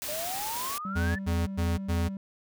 white noise, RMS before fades -35 dBFS, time 0.02-0.78 s, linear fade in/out 0 ms
sine exponential sweep, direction up, 587.3 to 1786 Hz, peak -34 dBFS, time 0.08-1.19 s, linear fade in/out 10 ms
triangle tone, 194.4 Hz, G3, 14 cents flat, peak -31 dBFS, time 0.85-2.17 s, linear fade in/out 2 ms
square tone bursts, 84.8 Hz, E2, 50 cents sharp, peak -26 dBFS, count 4, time 0.95-2.09 s, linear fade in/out 20 ms, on 210 ms, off 100 ms
effects none

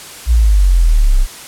sine exponential sweep, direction down, 61.1 to 30.79 Hz, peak -6 dBFS, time 0.26-1.27 s, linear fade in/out 50 ms, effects white hiss -32 dBFS RMS until 1.47 s + low-pass 11000 Hz 12 dB/octave

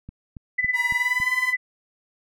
click train, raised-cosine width 5 ms, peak -25 dBFS, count 5, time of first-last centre 0.09-1.201 s, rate 3.6 Hz
sine tone with tremolo, 2000 Hz, B6, 21 cents sharp, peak -17 dBFS, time 0.58-1.57 s, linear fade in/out 10 ms, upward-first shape sine, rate 19 Hz, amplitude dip 80%
sawtooth tone with pitch glide, 960 to 1023 Hz, B5 to C6, -49 to -39 cents, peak -27 dBFS, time 0.73-1.54 s, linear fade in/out 50 ms, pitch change +110 cents, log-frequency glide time 0.96-1.3 s
effects none

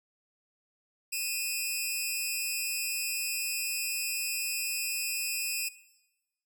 10% pulse tone pair together, 2476 / 2660 Hz, D#7 / E7, -9 / +15 cents, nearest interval minor second, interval 124 cents, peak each -25 dBFS, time 1.12-5.69 s, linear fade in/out 10 ms, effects noise-tail reverb RT60 1.0 s tail -18 dB re dry

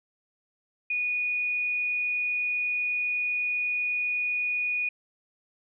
sine tone, 2463 Hz, D#7, 18 cents flat, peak -25 dBFS, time 0.9-4.89 s, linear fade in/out 5 ms, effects none

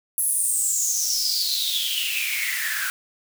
white noise with high-pass filter sweep, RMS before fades -24 dBFS, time 0.18-2.9 s, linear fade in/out 0 ms, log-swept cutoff 11000 to 1500 Hz, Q 9.7, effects none

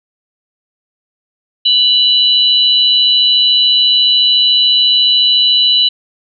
sine tone pair together, 2960 / 3967 Hz, F#7 / B7, 0 / +7 cents, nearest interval perfect fourth, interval 507 cents, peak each -10 dBFS, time 1.65-5.89 s, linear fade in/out 10 ms, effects none

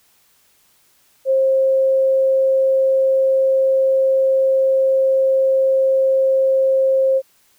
sine tone, 532 Hz, C5, 29 cents sharp, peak -12 dBFS, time 1.25-7.22 s, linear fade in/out 50 ms, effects white hiss -57 dBFS RMS until 7.58 s

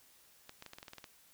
clicks, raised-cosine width 0.2 ms, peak -30 dBFS, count 10, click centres 0.494 / 0.624 / 0.663 / 0.734 / 0.785 / 0.829 / 0.882 / 0.934 / 0.983 / 1.042 s, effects white hiss -64 dBFS RMS until 1.33 s

